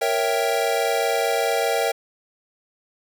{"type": "chord", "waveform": "square", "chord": "A# diminished seventh", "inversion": "none", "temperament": "equal", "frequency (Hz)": [466.2, 554.4, 659.3, 784], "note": ["A#4", "C#5", "E5", "G5"], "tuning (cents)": [0, 0, 0, 0], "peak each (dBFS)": [-25, -27, -26, -26], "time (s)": [0.01, 1.92], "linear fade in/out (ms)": 10, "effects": []}